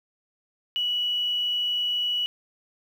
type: tone with quantisation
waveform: sine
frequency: 2938 Hz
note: F#7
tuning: 13 cents flat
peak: -23 dBFS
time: 0.76-2.26 s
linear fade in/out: 0 ms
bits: 8
effects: none